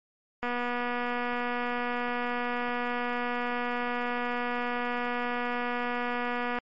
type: click train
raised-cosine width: 0.5 ms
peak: -17 dBFS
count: 1497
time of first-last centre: 0.43-6.586 s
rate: 243 Hz
effects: MP3 48 kbps